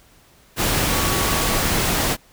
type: tone in noise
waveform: sine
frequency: 1129 Hz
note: C#6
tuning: 31 cents sharp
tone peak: -29 dBFS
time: 0.88-1.62 s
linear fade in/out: 50 ms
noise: pink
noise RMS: -20 dBFS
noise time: 0.56-2.17 s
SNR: -12 dB
effects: pink hiss -53 dBFS RMS until 2.32 s